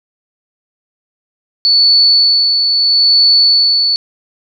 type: tone with tremolo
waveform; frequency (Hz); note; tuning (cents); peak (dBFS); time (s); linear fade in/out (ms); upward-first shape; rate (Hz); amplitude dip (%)
sine; 4455; C#8; +8; -5; 1.65-3.96; 0; sine; 0.76; 40
effects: none